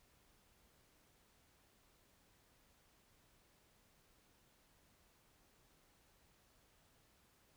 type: silence
effects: pink hiss -72 dBFS RMS until 7.56 s